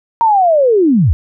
sine linear sweep, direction down, 941 to 60 Hz, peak -7 dBFS, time 0.21-1.13 s, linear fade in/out 0 ms, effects none

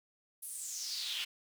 brown noise with high-pass filter sweep, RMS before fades -40 dBFS, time 0.42-1.25 s, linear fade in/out 10 ms, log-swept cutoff 11000 to 2800 Hz, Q 4.8, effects none

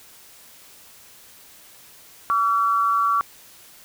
sine tone pair together, 1144 / 1355.9 Hz, D6 / E6, -46 / +48 cents, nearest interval minor third, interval 294 cents, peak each -18 / -23 dBFS, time 2.3-3.21 s, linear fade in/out 0 ms, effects white hiss -48 dBFS RMS until 3.84 s

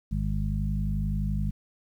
harmonic tone with a mistuned harmonic, 51.3 Hz, G#1, 21 cents flat, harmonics 1 / 2 / 3 / 4, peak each -28 / -33 / -31 / -33 dBFS, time 0.11-1.51 s, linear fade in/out 10 ms, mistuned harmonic 1, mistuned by +19 cents, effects 10-bit

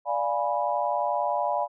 sine chord, D diminished seventh, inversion none, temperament equal with one note detuned, 587.3 / 698.5 / 830.6 / 982.6 Hz, D5 / F5 / Ab5 / Cb6, 0 / 0 / 0 / -9 cents, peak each -29 dBFS, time 0.05-1.68 s, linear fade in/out 50 ms, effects none

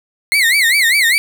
35% pulse tone with vibrato, 2052 Hz, C7, 34 cents flat, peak -8 dBFS, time 0.32-1.18 s, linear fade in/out 0 ms, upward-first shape sine, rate 5 Hz, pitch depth 210 cents each way, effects none

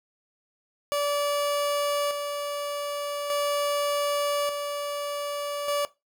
30% pulse tone with tremolo, 578 Hz, D5, 28 cents flat, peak -21 dBFS, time 0.92-5.85 s, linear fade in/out 0 ms, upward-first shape square, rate 0.42 Hz, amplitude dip 45%, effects noise-tail reverb RT60 0.2 s tail -17 dB re dry

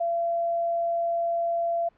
sine tone, 680 Hz, F5, 46 cents flat, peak -23 dBFS, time 0-1.89 s, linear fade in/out 10 ms, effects pink hiss -63 dBFS RMS until 1.97 s + low-pass 2000 Hz 12 dB/octave

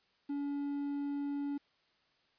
triangle tone with quantisation, 284.6 Hz, C#4, 46 cents sharp, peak -32 dBFS, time 0.29-1.58 s, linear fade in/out 10 ms, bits 10, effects white hiss -72 dBFS RMS until 2.38 s + resampled to 11025 Hz

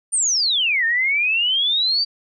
sine exponential two-way sweep, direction down then up, 9280 to 1795 to 4702 Hz, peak -16 dBFS, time 0.12-2.05 s, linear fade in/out 20 ms, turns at 0.85 s, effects none

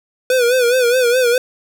square tone with vibrato, 493.9 Hz, B4, in tune, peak -12 dBFS, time 0.3-1.38 s, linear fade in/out 2 ms, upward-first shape sine, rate 4.8 Hz, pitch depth 85 cents each way, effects 8-bit

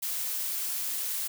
blue noise, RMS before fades -32 dBFS, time 0.02-1.28 s, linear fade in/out 10 ms, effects none

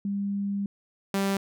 sine / sawtooth tone pair in turn, 200.1 / 196.32 Hz, G3 / G3, +36 / +3 cents, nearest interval unison, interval 33 cents, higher first, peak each -26 / -20 dBFS, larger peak second, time 0.05-0.66 / 1.14-1.37 s, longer first, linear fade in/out 2 ms, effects none

